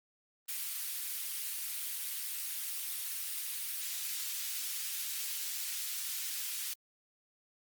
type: high-pass noise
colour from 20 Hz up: white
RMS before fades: -38 dBFS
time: 0.48-6.74 s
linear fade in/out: 10 ms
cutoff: 2300 Hz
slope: 12 dB/octave
effects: Opus 32 kbps